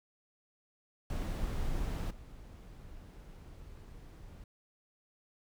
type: noise with level steps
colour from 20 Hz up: brown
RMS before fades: -35 / -50 dBFS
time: 1.1-4.44 s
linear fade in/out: 2 ms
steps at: 2.1 s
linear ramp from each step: 10 ms
effects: none